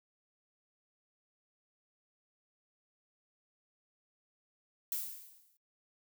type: noise with exponential decay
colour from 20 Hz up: violet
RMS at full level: -34 dBFS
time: 4.92-5.57 s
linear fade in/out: 1 ms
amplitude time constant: 140 ms
effects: noise-tail reverb RT60 0.1 s tail -21 dB re dry